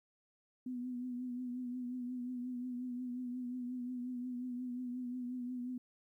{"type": "tone with vibrato", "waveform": "sine", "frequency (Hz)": 248.5, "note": "B3", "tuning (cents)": 11, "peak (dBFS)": -38, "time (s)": [0.66, 5.78], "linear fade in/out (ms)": 5, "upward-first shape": "triangle", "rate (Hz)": 5.6, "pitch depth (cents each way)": 48, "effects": ["13-bit"]}